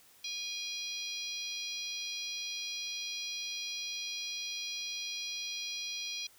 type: harmonic tone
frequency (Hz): 818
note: G#5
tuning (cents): -26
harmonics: 3 / 4 / 5 / 6 / 7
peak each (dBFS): -43 / -42 / -42 / -46 / -43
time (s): 0.24-6.27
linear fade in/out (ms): 5
effects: white hiss -61 dBFS RMS until 6.38 s